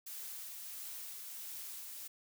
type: noise with tremolo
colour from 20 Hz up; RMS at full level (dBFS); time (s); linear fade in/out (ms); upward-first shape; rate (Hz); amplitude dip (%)
blue; -45; 0.06-2.08; 10; triangle; 1.5; 25
effects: none